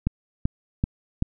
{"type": "click train", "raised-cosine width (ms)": 5, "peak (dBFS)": -9, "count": 4, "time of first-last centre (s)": [0.07, 1.224], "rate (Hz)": 2.6, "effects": []}